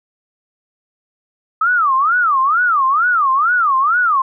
sine tone with vibrato, 1244.5 Hz, D#6, in tune, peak -11 dBFS, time 1.61-4.22 s, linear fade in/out 5 ms, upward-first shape sine, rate 2.2 Hz, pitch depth 300 cents each way, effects none

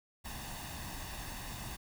pink noise with comb filter, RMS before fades -43 dBFS, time 0.24-1.77 s, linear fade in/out 20 ms, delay 1.1 ms, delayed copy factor +0.6, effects none

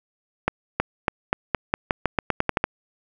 accelerating click train, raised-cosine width 0.5 ms, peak -4 dBFS, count 14, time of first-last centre 0.48-2.641 s, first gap 320 ms, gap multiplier 0.88, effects none

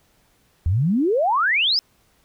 sine exponential sweep, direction up, 77.4 to 5290 Hz, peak -16 dBFS, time 0.66-1.79 s, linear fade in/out 0 ms, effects pink hiss -61 dBFS RMS until 2.24 s

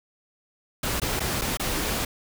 pink noise with dropouts, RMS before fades -27 dBFS, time 0.83-2.05 s, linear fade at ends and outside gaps 5 ms, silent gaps 1-1.017 / 1.196-1.202 / 1.413-1.417 / 1.572-1.596 s, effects none

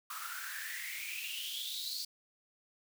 white noise with high-pass filter sweep, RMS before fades -41 dBFS, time 0.1-2.05 s, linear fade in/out 5 ms, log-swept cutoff 1200 to 4600 Hz, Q 9.9, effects none

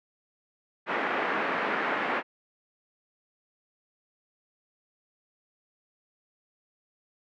white band-pass noise, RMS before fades -29 dBFS, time 0.86-2.23 s, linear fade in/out 50 ms, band 220 to 2000 Hz, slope 24 dB/octave, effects none

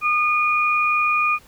sine tone pair together, 1221 / 2442 Hz, D#6 / D#7, -33 / -33 cents, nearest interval octave, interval 1200 cents, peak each -19 dBFS, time 0.01-1.39 s, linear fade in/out 50 ms, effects pink hiss -51 dBFS RMS until 1.47 s

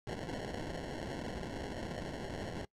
blue noise with sample-and-hold, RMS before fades -41 dBFS, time 0.07-2.65 s, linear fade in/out 0 ms, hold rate 1225 Hz, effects noise-tail reverb RT60 0.1 s tail -22 dB re dry + low-pass 7000 Hz 12 dB/octave

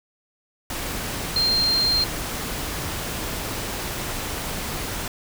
sine tone in noise, 4186 Hz, C8, in tune, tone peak -18 dBFS, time 1.36-2.04 s, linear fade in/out 2 ms, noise pink, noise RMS -29 dBFS, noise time 0.7-5.08 s, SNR +8 dB, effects none

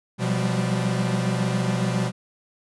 45% pulse tone cluster, 124.6 / 175.1 / 189.7 / 196.9 Hz, B2 / F3 / F#3 / G3, +16 / +5 / +43 / +8 cents, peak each -25 / -27 / -30 / -28 dBFS, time 0.18-2.12 s, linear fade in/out 50 ms, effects resampled to 24000 Hz

